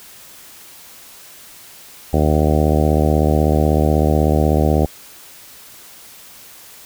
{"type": "harmonic tone", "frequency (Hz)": 76.2, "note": "D#2", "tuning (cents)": -36, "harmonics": [1, 2, 3, 4, 5, 6, 7, 8, 9, 10], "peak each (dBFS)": [-16, -19, -21, -22, -23, -24, -24, -25, -26, -26], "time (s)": [2.13, 4.86], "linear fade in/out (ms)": 5, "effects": ["white hiss -41 dBFS RMS until 6.85 s"]}